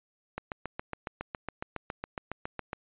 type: click train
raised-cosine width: 0.5 ms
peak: -19 dBFS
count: 18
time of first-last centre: 0.38-2.731 s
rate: 7.23 Hz
effects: resampled to 8000 Hz